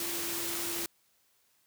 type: tone in noise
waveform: sine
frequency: 340.3 Hz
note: F4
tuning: 45 cents flat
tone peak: -41 dBFS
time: 0-0.86 s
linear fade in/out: 2 ms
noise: white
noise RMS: -35 dBFS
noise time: 0-0.86 s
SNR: -9 dB
effects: white hiss -70 dBFS RMS until 1.66 s + high-pass 60 Hz 12 dB/octave